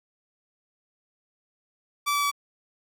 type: tone with pitch steps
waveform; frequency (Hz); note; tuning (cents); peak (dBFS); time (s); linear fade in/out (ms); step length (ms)
sawtooth; 1159 / 1151.7 / 1144.4; D6 / D6 / D6; -23 / -34 / -45; -19; 2.06-2.315; 20; 85
effects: none